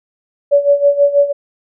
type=tone with tremolo; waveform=sine; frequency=570 Hz; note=C#5; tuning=48 cents sharp; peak=-5 dBFS; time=0.51-1.33 s; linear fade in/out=20 ms; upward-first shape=sine; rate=6.2 Hz; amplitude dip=80%; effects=none